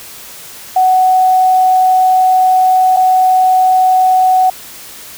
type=tone with dropouts; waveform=sine; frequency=745 Hz; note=F#5; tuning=12 cents sharp; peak=-6 dBFS; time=0.76-4.5 s; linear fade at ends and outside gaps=5 ms; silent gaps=2.964-2.969 s; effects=white hiss -32 dBFS RMS until 5.17 s